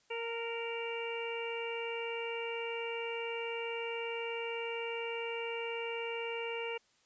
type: harmonic tone with a mistuned harmonic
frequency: 464.1 Hz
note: A#4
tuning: 8 cents flat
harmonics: 1 / 2 / 3 / 4 / 5 / 6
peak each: -38 / -44 / -50 / -52 / -43 / -43 dBFS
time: 0.1-6.78 s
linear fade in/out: 10 ms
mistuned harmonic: 2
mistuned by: -16 cents
effects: white hiss -70 dBFS RMS until 7.05 s + resampled to 16000 Hz